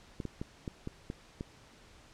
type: clicks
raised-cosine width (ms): 3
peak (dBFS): -24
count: 7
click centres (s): 0.202 / 0.253 / 0.415 / 0.678 / 0.874 / 1.101 / 1.409
effects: pink hiss -58 dBFS RMS until 2.13 s + low-pass 7000 Hz 12 dB/octave